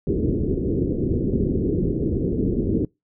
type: low-pass noise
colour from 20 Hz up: white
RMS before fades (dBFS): -22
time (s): 0.07-2.85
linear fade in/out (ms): 2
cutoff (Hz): 420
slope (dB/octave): 48
effects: noise-tail reverb RT60 0.2 s tail -25 dB re dry